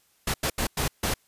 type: noise bursts at uneven times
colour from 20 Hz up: pink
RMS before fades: -26 dBFS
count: 5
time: 0.27-0.34 / 0.43-0.5 / 0.58-0.67 / 0.77-0.88 / 1.03-1.14 s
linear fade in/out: 5 ms
effects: white hiss -65 dBFS RMS until 1.27 s + resampled to 32000 Hz